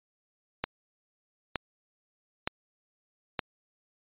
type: click train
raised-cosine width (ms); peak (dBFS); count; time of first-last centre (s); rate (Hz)
0.3; -12; 4; 0.64-3.392; 1.09
effects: resampled to 8000 Hz